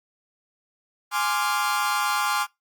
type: chord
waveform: 40% pulse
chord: D half-diminished seventh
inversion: second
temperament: equal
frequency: 830.6 / 1046.5 / 1174.7 / 1396.9 Hz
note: Ab5 / C6 / D6 / F6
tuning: 0 / 0 / 0 / 0 cents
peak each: -27 dBFS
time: 1.11-2.47 s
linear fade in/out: 50 ms
effects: noise-tail reverb RT60 0.2 s tail -24 dB re dry + Opus 48 kbps